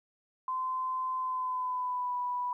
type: tone with pitch glide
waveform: sine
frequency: 1030 to 985.8 Hz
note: C6 to B5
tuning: -28 to -3 cents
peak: -30 dBFS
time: 0.48-2.53 s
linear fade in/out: 2 ms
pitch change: -75 cents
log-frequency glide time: 1.19-2.16 s
effects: 12-bit